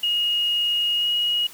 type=tone with pitch glide; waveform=sine; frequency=2871 to 2893 Hz; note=F7 to F#7; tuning=+47 to -40 cents; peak=-19 dBFS; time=0.03-1.47 s; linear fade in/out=5 ms; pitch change=+13 cents; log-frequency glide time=0.98-1.07 s; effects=white hiss -44 dBFS RMS until 1.53 s